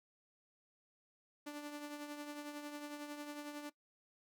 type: tone with tremolo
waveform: sawtooth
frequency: 293.7 Hz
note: D4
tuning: in tune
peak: -38 dBFS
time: 1.46-3.7 s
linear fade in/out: 10 ms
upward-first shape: triangle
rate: 11 Hz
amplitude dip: 55%
effects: noise-tail reverb RT60 0.1 s tail -18 dB re dry